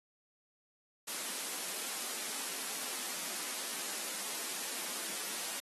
white high-pass noise, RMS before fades -39 dBFS, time 1.07-5.6 s, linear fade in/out 10 ms, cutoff 180 Hz, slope 48 dB/octave, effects AAC 32 kbps

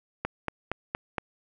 click train, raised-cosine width 0.5 ms, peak -13 dBFS, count 5, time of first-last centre 0.25-1.182 s, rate 4.29 Hz, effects none

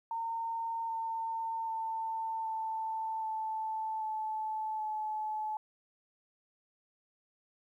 sine tone with pitch steps, 913 / 904.1 / 895.2 / 886.5 / 877.8 / 869.3 / 860.8 Hz, A#5 / A5 / A5 / A5 / A5 / A5 / A5, -36 / +47 / +30 / +13 / -4 / -21 / -38 cents, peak -33 dBFS, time 0.11-5.57 s, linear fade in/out 2 ms, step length 780 ms, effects 12-bit

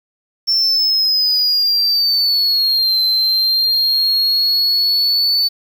triangle linear two-way sweep, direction down then up, 5410 to 4087 to 4505 Hz, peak -11 dBFS, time 0.47-5.49 s, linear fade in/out 20 ms, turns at 3.02 s, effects 7-bit

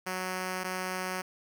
5% pulse tone pair in turn, 185 / 185 Hz, F#3 / F#3, 0 / 0 cents, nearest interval unison, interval 0 cents, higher neither, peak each -21 dBFS, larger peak neither, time 0.06-0.64 / 0.64-1.22 s, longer neither, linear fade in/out 10 ms, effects none

